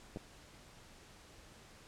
clicks, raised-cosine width 2 ms, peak -30 dBFS, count 2, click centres 0.161 / 0.171 s, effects pink hiss -58 dBFS RMS until 1.87 s + low-pass 9000 Hz 12 dB/octave

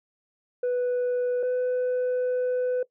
sine tone pair in turn, 493.9 / 500.8 Hz, B4 / B4, 0 / +24 cents, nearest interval unison, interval 24 cents, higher second, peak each -20 dBFS, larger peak neither, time 0.63-1.43 / 1.43-2.83 s, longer second, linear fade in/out 5 ms, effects noise-tail reverb RT60 0.1 s tail -20 dB re dry + tanh soft clip ceiling -22 dBFS

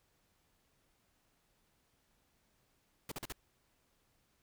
pink noise bursts, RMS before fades -42 dBFS, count 4, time 3.09-3.323 s, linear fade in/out 2 ms, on 26 ms, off 43 ms, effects pink hiss -75 dBFS RMS until 4.42 s

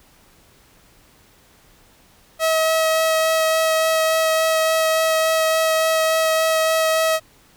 sawtooth tone with vibrato, 641 Hz, E5, 49 cents flat, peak -12 dBFS, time 2.39-7.2 s, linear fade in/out 50 ms, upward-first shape sine, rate 3.5 Hz, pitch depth 8 cents each way, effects pink hiss -53 dBFS RMS until 7.56 s

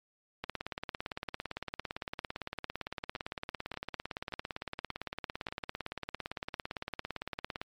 two click trains, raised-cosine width 0.3 ms, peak -20 / -24 dBFS, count 128 / 5, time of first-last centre 0.44-7.615 / 3.16-5.486 s, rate 17.7 / 1.72 Hz, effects MP3 64 kbps

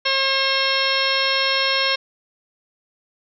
harmonic tone with a mistuned harmonic, 538 Hz, C5, 48 cents sharp, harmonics 1 / 2 / 3 / 4 / 5 / 6 / 7 / 8 / 10, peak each -26 / -26 / -26 / -26 / -26 / -26 / -26 / -26 / -26 dBFS, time 0.05-1.96 s, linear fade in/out 10 ms, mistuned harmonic 8, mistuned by -22 cents, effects none

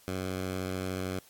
10% pulse tone with vibrato, 93.2 Hz, F#2, 13 cents sharp, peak -24 dBFS, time 0.08-1.19 s, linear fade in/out 0 ms, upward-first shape triangle, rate 17 Hz, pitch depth 21 cents each way, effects white hiss -59 dBFS RMS until 1.29 s + AAC 64 kbps

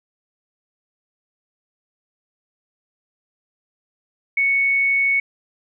sine tone, 2217 Hz, C#7, in tune, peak -15 dBFS, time 4.37-5.2 s, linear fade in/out 5 ms, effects none

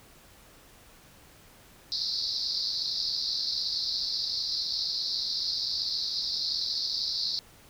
pink band-pass noise, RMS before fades -31 dBFS, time 1.92-7.39 s, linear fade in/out 0 ms, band 4000 to 5200 Hz, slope 96 dB/octave, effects pink hiss -55 dBFS RMS until 7.69 s

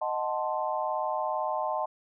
sine chord, D# diminished seventh, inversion none, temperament equal, 622.3 / 740 / 880 / 1046.5 Hz, D#5 / F#5 / A5 / C6, 0 / 0 / 0 / 0 cents, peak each -32 / -34 / -32 / -34 dBFS, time 0.01-1.86 s, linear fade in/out 10 ms, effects none

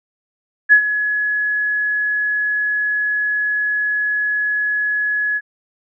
sine tone with ADSR envelope, 1691 Hz, G#6, 31 cents sharp, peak -4 dBFS, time 0.69-5.41 s, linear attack 34 ms, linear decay 84 ms, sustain -12 dB, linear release 46 ms, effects none

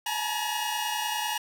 sawtooth tone cluster, 841 / 871 / 952 / 2872 Hz, G#5 / A5 / A#5 / F7, +22 / -18 / +36 / +48 cents, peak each -30 dBFS, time 0.06-1.38 s, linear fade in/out 5 ms, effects none

